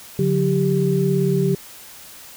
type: tone cluster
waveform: sine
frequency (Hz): 143.4 / 181.3 / 392.8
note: D3 / F#3 / G4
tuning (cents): -41 / -35 / +4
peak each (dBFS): -20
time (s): 0.19-1.55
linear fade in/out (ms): 2
effects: white hiss -41 dBFS RMS until 2.36 s